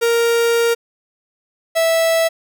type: tone pair in turn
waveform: 45% pulse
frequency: 466.2 / 656.3 Hz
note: A#4 / E5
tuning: 0 / -8 cents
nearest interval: tritone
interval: 592 cents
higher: second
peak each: -13 dBFS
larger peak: neither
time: 0.01-0.75 / 1.75-2.29 s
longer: first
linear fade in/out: 20 ms
effects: none